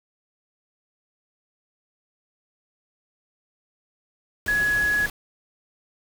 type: tone in noise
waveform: sine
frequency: 1682 Hz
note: G#6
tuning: 22 cents sharp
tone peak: -19 dBFS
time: 4.48-5.06 s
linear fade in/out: 2 ms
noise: pink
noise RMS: -34 dBFS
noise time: 4.46-5.1 s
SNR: +12 dB
effects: none